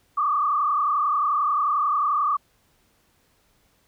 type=tone with frequency modulation; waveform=sine; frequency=1174.7 Hz; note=D6; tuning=in tune; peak=-19 dBFS; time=0.17-2.37 s; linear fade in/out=10 ms; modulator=31.3 Hz; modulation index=2; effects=pink hiss -64 dBFS RMS until 3.87 s